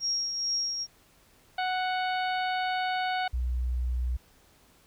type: tone with tremolo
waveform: sine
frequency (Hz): 5590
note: F8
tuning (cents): +1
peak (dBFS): -25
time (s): 0-0.87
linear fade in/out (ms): 50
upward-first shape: triangle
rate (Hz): 2.3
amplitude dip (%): 50
type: harmonic tone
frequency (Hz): 740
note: F#5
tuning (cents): 0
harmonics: 1 / 2 / 3 / 4 / 5 / 6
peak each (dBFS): -28 / -34 / -38 / -40 / -42 / -44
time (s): 1.58-3.28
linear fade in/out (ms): 5
type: tone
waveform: sine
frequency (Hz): 61.74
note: B1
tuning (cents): 0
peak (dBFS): -26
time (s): 3.33-4.17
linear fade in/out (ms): 10
effects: pink hiss -61 dBFS RMS until 4.86 s

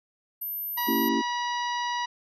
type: tone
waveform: sine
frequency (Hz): 13000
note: G#9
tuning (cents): -38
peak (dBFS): -30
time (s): 0.41-1.09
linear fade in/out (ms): 10
type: harmonic tone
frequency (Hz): 967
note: B5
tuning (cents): -37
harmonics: 1 / 2 / 3 / 4 / 5 / 6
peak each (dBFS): -28 / -34 / -38 / -40 / -42 / -44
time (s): 0.77-2.06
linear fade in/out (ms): 10
type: chord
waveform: sine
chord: A# diminished seventh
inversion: none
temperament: equal with one note detuned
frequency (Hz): 230 / 277.2 / 329.6 / 392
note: A#3 / C#4 / E4 / G4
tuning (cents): -23 / 0 / 0 / 0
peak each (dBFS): -28 / -28 / -29 / -32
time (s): 0.87-1.22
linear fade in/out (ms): 20
effects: none

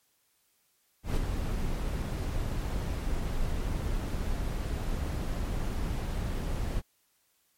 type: noise with ADSR envelope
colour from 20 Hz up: brown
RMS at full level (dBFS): -25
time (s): 1.03-6.82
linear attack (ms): 140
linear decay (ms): 11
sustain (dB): -6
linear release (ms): 38
effects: white hiss -71 dBFS RMS until 7.57 s + MP3 64 kbps

